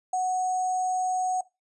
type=tone with sample-and-hold; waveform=sine; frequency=740 Hz; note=F#5; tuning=in tune; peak=-23 dBFS; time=0.13-1.41 s; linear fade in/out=5 ms; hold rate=7350 Hz; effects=noise-tail reverb RT60 0.2 s tail -18 dB re dry + resampled to 24000 Hz